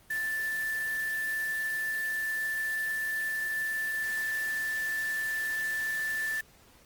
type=tone in noise; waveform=sine; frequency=1760 Hz; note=A6; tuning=in tune; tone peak=-29 dBFS; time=0.1-6.41 s; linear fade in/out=5 ms; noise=white; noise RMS=-43 dBFS; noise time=0.1-6.41 s; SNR=+11 dB; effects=pink hiss -59 dBFS RMS until 6.85 s + Opus 24 kbps